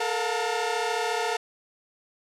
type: tone cluster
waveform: sawtooth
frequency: 434.9 / 468.9 / 714 / 899 Hz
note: A4 / A#4 / F5 / A5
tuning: -20 / +10 / +38 / +37 cents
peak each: -27 dBFS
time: 0-1.37 s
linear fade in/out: 5 ms
effects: low-pass 8000 Hz 12 dB/octave